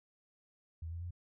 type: tone with pitch steps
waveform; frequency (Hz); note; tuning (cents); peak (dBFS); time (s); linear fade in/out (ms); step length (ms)
sine; 81.8 / 84.68 / 87.67; E2 / E2 / F2; -13 / +47 / +7; -39; 0.82-1.108; 5; 96
effects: none